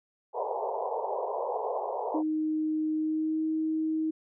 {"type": "band-pass noise", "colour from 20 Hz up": "pink", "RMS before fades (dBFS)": -32, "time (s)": [0.33, 2.23], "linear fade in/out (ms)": 50, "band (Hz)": [410, 1000], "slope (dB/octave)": 96}
{"type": "tone with pitch glide", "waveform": "sine", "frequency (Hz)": [311.1, 315.8], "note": ["D#4", "D#4"], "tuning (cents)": [0, 26], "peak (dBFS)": -26, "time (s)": [2.14, 4.11], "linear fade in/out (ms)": 10, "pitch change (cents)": 26, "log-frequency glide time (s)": [2.95, 3.44]}
{"effects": []}